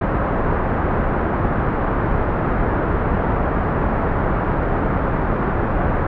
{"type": "low-pass noise", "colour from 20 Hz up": "pink", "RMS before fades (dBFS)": -19, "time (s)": [0.01, 6.07], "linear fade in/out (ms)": 5, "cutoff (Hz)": 1500, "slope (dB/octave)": 24, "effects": []}